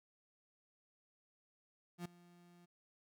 35% pulse tone with ADSR envelope, 174.61 Hz, F3, in tune, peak -38 dBFS, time 1.98-2.66 s, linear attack 73 ms, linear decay 5 ms, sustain -22 dB, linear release 14 ms, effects none

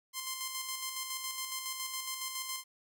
5% pulse tone with tremolo, 1046.5 Hz, C6, in tune, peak -23 dBFS, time 0.13-2.64 s, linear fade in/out 50 ms, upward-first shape square, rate 7.2 Hz, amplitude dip 40%, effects none

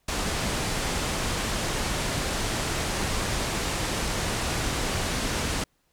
pink low-pass noise, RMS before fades -28 dBFS, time 0.08-5.64 s, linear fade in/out 5 ms, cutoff 9800 Hz, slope 24 dB/octave, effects pink hiss -70 dBFS RMS until 5.92 s

